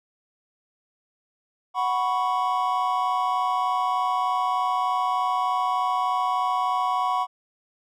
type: chord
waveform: triangle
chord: F# suspended fourth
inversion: none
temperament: just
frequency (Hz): 740 / 986.7 / 1110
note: F#5 / B5 / C#6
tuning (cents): 0 / -2 / +2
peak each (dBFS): -24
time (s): 1.74-7.27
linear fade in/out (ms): 50
effects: none